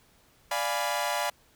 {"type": "chord", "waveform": "sawtooth", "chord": "D diminished seventh", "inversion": "none", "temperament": "equal", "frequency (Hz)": [587.3, 698.5, 830.6, 987.8], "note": ["D5", "F5", "Ab5", "Cb6"], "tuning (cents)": [0, 0, 0, 0], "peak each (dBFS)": -29, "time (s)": [0.51, 1.3], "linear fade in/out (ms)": 5, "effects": ["pink hiss -62 dBFS RMS until 1.55 s"]}